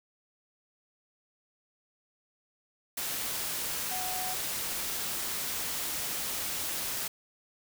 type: tone in noise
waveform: sine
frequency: 740 Hz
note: F#5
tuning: in tune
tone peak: -37 dBFS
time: 3.91-4.34 s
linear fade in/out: 5 ms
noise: white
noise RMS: -34 dBFS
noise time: 2.97-7.08 s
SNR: -6 dB
effects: none